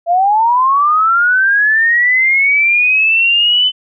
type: linear sweep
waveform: sine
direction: up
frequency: 666 to 3042 Hz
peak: -8 dBFS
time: 0.06-3.72 s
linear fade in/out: 50 ms
effects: none